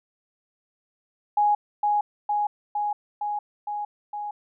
sine tone with echo, 830.6 Hz, G#5, in tune, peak -17 dBFS, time 1.37-1.55 s, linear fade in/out 5 ms, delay 460 ms, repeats 6, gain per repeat -2 dB, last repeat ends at 4.31 s, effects none

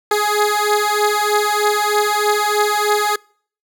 15% pulse beating tone pair, 416.4 / 419.6 Hz, G#4 / G#4, +5 / +18 cents, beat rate 3.2 Hz, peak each -11 dBFS, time 0.11-3.16 s, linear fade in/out 5 ms, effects noise-tail reverb RT60 0.5 s tail -26 dB re dry

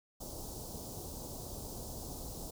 pink band-stop noise, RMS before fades -44 dBFS, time 0.2-2.51 s, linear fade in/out 10 ms, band 840 to 4800 Hz, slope 24 dB/octave, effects none

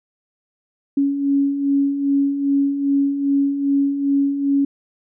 sine beating tone pair, 277.2 / 279.7 Hz, C#4 / C#4, 0 / +16 cents, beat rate 2.5 Hz, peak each -24 / -16 dBFS, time 0.97-4.65 s, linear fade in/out 5 ms, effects none

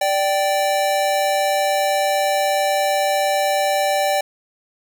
square tone pair together, 587.1 / 778 Hz, D5 / G5, -1 / -13 cents, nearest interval perfect fourth, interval 488 cents, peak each -20 / -20 dBFS, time 0.01-4.21 s, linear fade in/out 5 ms, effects 9-bit

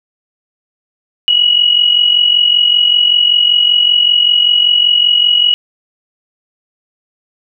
sine tone with amplitude modulation, 2914 Hz, F#7, 27 cents flat, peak -4 dBFS, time 1.28-5.54 s, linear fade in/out 0 ms, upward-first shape sine, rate 45.2 Hz, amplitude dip 65%, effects none

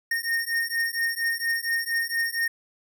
square beating tone pair, 1841 / 1845.3 Hz, A#6 / A#6, -22 / -18 cents, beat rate 4.3 Hz, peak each -28 dBFS, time 0.11-2.48 s, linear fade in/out 5 ms, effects none

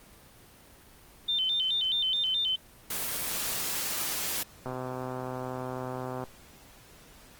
sine tone with vibrato, 3322 Hz, G#7, in tune, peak -25 dBFS, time 1.28-2.56 s, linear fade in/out 10 ms, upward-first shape square, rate 4.7 Hz, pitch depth 140 cents each way
white noise, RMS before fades -32 dBFS, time 2.9-4.43 s, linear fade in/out 5 ms
click train, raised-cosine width 1 ms, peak -22 dBFS, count 203, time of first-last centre 4.66-6.238 s, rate 128 Hz
effects pink hiss -54 dBFS RMS until 7.39 s + Opus 24 kbps

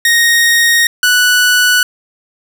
sawtooth tone pair in turn, 1864.7 / 1480 Hz, A#6 / F#6, 0 / 0 cents, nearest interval major third, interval 400 cents, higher first, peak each -4 dBFS, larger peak neither, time 0.05-0.87 / 1.03-1.83 s, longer first, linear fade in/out 2 ms, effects none

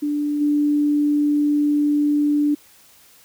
sine tone with level steps, 293.7 Hz, D4, in tune, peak -19 / -15 dBFS, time 0.02-2.55 s, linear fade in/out 10 ms, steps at 0.4 s, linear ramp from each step 20 ms, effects white hiss -51 dBFS RMS until 3.24 s

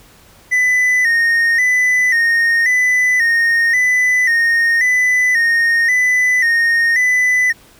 triangle tone with vibrato, 1923 Hz, B6, 47 cents flat, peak -9 dBFS, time 0.51-7.53 s, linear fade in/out 20 ms, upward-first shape square, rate 0.93 Hz, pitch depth 67 cents each way, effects pink hiss -46 dBFS RMS until 7.79 s

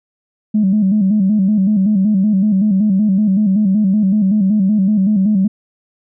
sine tone with vibrato, 201.5 Hz, G3, 48 cents sharp, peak -9 dBFS, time 0.54-5.48 s, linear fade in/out 10 ms, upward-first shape square, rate 5.3 Hz, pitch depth 97 cents each way, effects tanh soft clip ceiling -5 dBFS

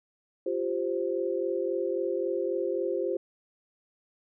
sine chord, F suspended second, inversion none, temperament just, 349.2 / 392.9 / 523.8 Hz, F4 / G4 / C5, 0 / +4 / +2 cents, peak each -31 dBFS, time 0.46-3.17 s, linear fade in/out 5 ms, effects none

